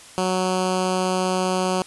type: tone with notch filter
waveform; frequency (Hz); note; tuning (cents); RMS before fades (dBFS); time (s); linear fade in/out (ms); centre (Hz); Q
10% pulse; 185; F#3; 0; -22; 0.18-1.82; 0; 2000; 1.8
effects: white hiss -44 dBFS RMS until 1.86 s + resampled to 24000 Hz